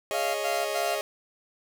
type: chord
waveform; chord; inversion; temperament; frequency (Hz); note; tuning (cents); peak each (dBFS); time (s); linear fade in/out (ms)
sawtooth; Ab suspended fourth; none; just; 415.3 / 553.7 / 623; Ab4 / Db5 / Eb5; 0 / -2 / +2; -30 / -29 / -27; 0.11-1.01; 0
type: tone bursts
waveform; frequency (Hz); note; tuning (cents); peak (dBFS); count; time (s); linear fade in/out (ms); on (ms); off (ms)
40% pulse; 691; F5; -19; -27; 3; 0.13-0.96; 20; 220; 85
effects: none